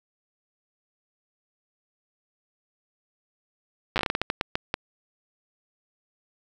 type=slowing click train; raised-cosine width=0.3 ms; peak=-8 dBFS; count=14; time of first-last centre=3.96-4.741 s; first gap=8 ms; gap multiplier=1.3; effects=7-bit